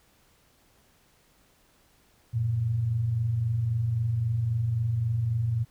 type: tone pair together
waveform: sine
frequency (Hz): 92.5 / 116.25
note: F#2 / A#2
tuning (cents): 0 / -4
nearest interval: major third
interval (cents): 396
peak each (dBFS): -34 / -24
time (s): 2.33-5.65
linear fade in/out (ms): 20
effects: pink hiss -63 dBFS RMS until 5.7 s